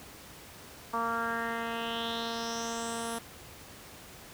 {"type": "tone with low-pass filter sweep", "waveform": "10% pulse", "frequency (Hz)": 230.6, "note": "A#3", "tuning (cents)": -19, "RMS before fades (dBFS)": -34, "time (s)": [0.93, 3.19], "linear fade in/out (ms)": 10, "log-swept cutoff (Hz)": [1100, 11000], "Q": 4.2, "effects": ["pink hiss -49 dBFS RMS until 4.33 s", "high-pass 60 Hz 12 dB/octave"]}